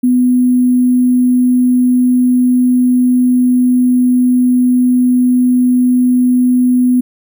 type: tone with sample-and-hold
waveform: sine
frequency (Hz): 249.9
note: B3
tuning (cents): +21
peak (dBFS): -7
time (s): 0.03-7.01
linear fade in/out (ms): 10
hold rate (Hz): 11025
effects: none